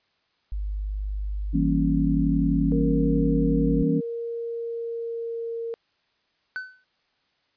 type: tone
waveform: sine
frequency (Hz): 50.6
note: G#1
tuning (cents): -44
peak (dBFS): -26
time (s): 0.52-3.83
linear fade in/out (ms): 0
type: chord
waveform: sine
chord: E diminished seventh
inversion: none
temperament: equal with one note detuned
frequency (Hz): 164.81 / 196 / 236.7 / 277.2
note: E3 / G3 / Bb3 / Db4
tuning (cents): 0 / 0 / +27 / 0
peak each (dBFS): -24 / -29 / -28 / -23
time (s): 1.53-4.01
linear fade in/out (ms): 20
type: tone with pitch glide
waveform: sine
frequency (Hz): 466.2 to 461.1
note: A#4 to A#4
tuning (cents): 0 to -19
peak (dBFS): -28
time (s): 2.72-5.74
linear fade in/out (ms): 0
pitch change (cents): -19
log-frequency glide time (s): 4.25-5.59
type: tone with exponential decay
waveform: triangle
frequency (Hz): 1512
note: F#6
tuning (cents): +37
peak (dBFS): -24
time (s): 6.56-6.84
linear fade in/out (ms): 0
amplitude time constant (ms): 60
effects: white hiss -69 dBFS RMS until 7.56 s + resampled to 11025 Hz